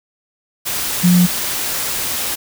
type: tone in noise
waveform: sine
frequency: 178 Hz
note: F3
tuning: 33 cents sharp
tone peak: -8 dBFS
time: 1.03-1.27 s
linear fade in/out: 20 ms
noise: white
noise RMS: -21 dBFS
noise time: 0.65-2.36 s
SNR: +10 dB
effects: none